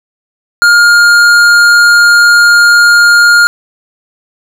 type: tone with tanh clipping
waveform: sine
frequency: 1414 Hz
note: F6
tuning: 21 cents sharp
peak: -4 dBFS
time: 0.62-3.47 s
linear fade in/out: 0 ms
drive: 14 dB
effects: none